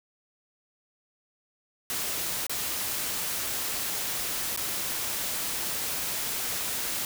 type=noise with dropouts; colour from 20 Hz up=white; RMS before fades=-31 dBFS; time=1.9-7.05 s; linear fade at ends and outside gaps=1 ms; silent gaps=2.467-2.495 / 4.563-4.574 s; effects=none